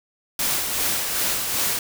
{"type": "noise with tremolo", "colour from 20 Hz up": "white", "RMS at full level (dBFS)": -22, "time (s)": [0.39, 1.79], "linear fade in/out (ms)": 2, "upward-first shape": "sine", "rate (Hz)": 2.6, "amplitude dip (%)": 40, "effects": []}